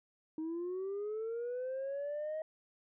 sine linear sweep, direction up, 311.1 to 633 Hz, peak -34 dBFS, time 0.38-2.42 s, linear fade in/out 2 ms, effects tanh soft clip ceiling -34 dBFS

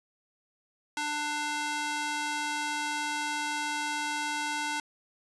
square tone with high-pass filter, 297.2 Hz, D4, 21 cents sharp, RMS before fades -32 dBFS, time 0.97-4.8 s, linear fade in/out 2 ms, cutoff 910 Hz, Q 0.83, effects resampled to 22050 Hz

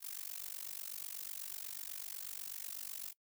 blue noise with amplitude modulation, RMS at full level -41 dBFS, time 0-3.14 s, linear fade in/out 50 ms, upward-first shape sine, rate 48.1 Hz, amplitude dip 100%, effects noise-tail reverb RT60 0.1 s tail -21 dB re dry

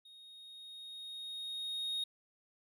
triangle tone with level ramp, 3729 Hz, A#7, in tune, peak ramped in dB -53 to -32 dBFS, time 0.05-2.04 s, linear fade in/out 5 ms, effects none

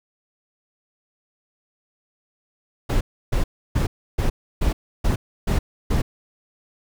brown noise bursts, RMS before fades -19 dBFS, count 8, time 2.89-6.02 s, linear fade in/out 10 ms, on 120 ms, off 310 ms, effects none

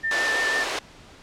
sine tone with vibrato, 1784 Hz, A6, 23 cents sharp, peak -22 dBFS, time 0.03-0.65 s, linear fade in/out 20 ms, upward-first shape square, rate 6.1 Hz, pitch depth 14 cents each way
pink high-pass noise, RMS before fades -27 dBFS, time 0.11-0.79 s, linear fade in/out 2 ms, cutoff 370 Hz, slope 24 dB/octave
effects pink hiss -48 dBFS RMS until 1.22 s + low-pass 6000 Hz 12 dB/octave

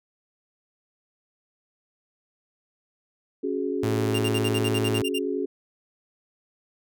sine chord, C# suspended fourth, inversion none, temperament equal with one note detuned, 277.2 / 370 / 421.1 Hz, C#4 / F#4 / G#4, 0 / 0 / +24 cents, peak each -29 dBFS, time 3.43-5.46 s, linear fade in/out 10 ms
sawtooth tone, 110 Hz, A2, in tune, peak -21 dBFS, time 3.83-5.02 s, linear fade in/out 5 ms
45% pulse tone bursts, 2794 Hz, F7, in tune, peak -27 dBFS, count 11, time 4.14-5.189 s, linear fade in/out 10 ms, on 49 ms, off 51 ms
effects none

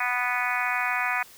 harmonic tone, 246.9 Hz, B3, in tune, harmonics 3 / 4 / 5 / 6 / 7 / 8 / 9 / 10, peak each -32 / -32 / -32 / -32 / -32 / -32 / -32 / -32 dBFS, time 0-1.23 s, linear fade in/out 5 ms, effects white hiss -50 dBFS RMS until 1.37 s

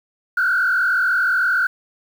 sine tone with frequency modulation, 1473 Hz, F#6, 8 cents flat, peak -14 dBFS, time 0.37-1.67 s, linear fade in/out 5 ms, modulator 43.2 Hz, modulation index 1.8, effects tanh soft clip ceiling -11 dBFS + 7-bit

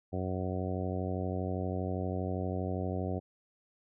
harmonic tone, 92.5 Hz, F#2, in tune, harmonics 1 / 2 / 3 / 4 / 5 / 6 / 7 / 8, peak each -35 / -38 / -40 / -41 / -42 / -43 / -43 / -44 dBFS, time 0.12-3.2 s, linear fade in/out 20 ms, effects none

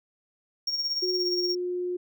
triangle tone with tremolo, 5550 Hz, F8, 12 cents flat, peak -23 dBFS, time 0.67-1.55 s, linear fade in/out 5 ms, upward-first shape sine, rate 17 Hz, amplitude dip 55%
sine tone with pitch glide, 366.5 to 358.3 Hz, F#4 to F4, -16 to +44 cents, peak -27 dBFS, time 1.02-1.97 s, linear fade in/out 10 ms, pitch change -40 cents, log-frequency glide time 1.15-1.25 s
effects none

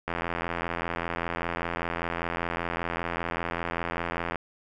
click train, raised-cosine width 0.5 ms, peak -14 dBFS, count 365, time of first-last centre 0.08-4.357 s, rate 85.1 Hz, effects none

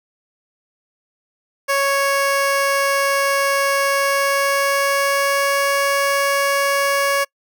15% pulse tone with pitch glide, 554.4 to 558.6 Hz, C#5 to C#5, 0 to +13 cents, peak -9 dBFS, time 1.68-7.25 s, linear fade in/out 20 ms, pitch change +13 cents, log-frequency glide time 3.84-5.68 s, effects noise-tail reverb RT60 0.1 s tail -26 dB re dry

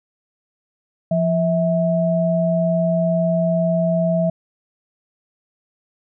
sine tone pair together, 172.16 / 650 Hz, F3 / E5, -25 / -24 cents, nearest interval octave + major seventh, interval 2301 cents, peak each -18 dBFS, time 1.11-4.3 s, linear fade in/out 5 ms, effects none

